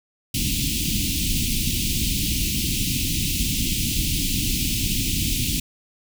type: band-stop noise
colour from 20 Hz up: pink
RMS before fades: -23 dBFS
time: 0.34-5.6 s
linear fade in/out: 5 ms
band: 310 to 2500 Hz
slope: 48 dB/octave
effects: none